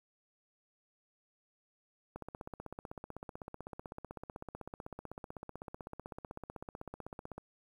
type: click train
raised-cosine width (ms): 1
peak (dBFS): -29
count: 84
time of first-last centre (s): 2.16-7.38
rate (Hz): 15.9
effects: 10-bit